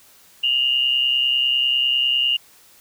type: tone pair together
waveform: sine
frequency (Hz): 2815 / 2945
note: F7 / F#7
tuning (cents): +13 / -9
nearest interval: minor second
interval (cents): 78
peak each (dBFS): -17 / -23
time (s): 0.43-2.37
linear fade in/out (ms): 10
effects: white hiss -51 dBFS RMS until 2.8 s